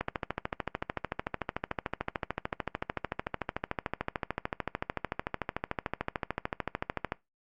click train, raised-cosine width 0.5 ms, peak -15 dBFS, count 97, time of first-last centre 0.01-7.121 s, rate 13.5 Hz, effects noise-tail reverb RT60 0.2 s tail -22 dB re dry + Opus 48 kbps

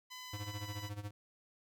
10% pulse tone with pitch glide, 1008 to 991.3 Hz, B5 to B5, +35 to +6 cents, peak -38 dBFS, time 0.1-0.9 s, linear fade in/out 20 ms, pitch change -29 cents, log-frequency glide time 0.21-0.74 s
square tone with tremolo, 103.2 Hz, G#2, 10 cents flat, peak -39 dBFS, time 0.33-1.11 s, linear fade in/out 5 ms, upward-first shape sine, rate 14 Hz, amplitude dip 80%
effects none

